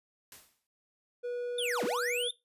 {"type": "noise with exponential decay", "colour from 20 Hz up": "white", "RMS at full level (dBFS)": -47, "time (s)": [0.32, 0.67], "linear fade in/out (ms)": 1, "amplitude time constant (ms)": 74}
{"type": "tone", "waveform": "triangle", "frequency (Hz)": 486.5, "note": "B4", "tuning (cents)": -26, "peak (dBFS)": -31, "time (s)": [1.23, 2.29], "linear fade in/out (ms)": 20}
{"type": "linear two-way sweep", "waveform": "square", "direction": "down then up", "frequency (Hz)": [3649, 174.61, 3649], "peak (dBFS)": -32, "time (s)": [1.58, 2.31], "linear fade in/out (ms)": 5, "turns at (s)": 1.84}
{"effects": ["noise-tail reverb RT60 0.2 s tail -18 dB re dry", "resampled to 32000 Hz"]}